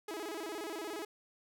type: tone with vibrato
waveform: sawtooth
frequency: 370 Hz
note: F#4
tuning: in tune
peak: -35 dBFS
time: 0.08-1.05 s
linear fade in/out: 5 ms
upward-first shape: square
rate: 17 Hz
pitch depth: 220 cents each way
effects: none